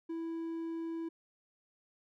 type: tone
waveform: triangle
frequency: 329.6 Hz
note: E4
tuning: in tune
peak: -34 dBFS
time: 0.09-1.09 s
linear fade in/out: 10 ms
effects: none